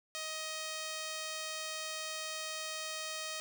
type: tone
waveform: 5% pulse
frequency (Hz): 628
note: D#5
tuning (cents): +16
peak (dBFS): -27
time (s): 0.15-3.4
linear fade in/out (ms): 0
effects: none